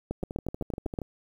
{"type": "two click trains", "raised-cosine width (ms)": 2, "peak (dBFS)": [-22, -17], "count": [11, 8], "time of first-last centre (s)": [[0.23, 1.017], [0.11, 0.988]], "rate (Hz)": [12.7, 7.97], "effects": ["9-bit"]}